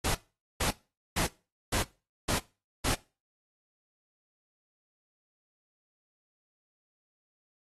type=noise bursts; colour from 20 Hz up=pink; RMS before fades=-29 dBFS; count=6; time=0.04-2.95 s; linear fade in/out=10 ms; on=110 ms; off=450 ms; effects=noise-tail reverb RT60 0.3 s tail -20 dB re dry + AAC 32 kbps